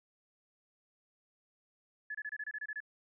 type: tone bursts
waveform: sine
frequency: 1712 Hz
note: A6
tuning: 48 cents flat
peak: -37 dBFS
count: 10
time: 2.1-2.804 s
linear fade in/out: 5 ms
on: 47 ms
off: 26 ms
effects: none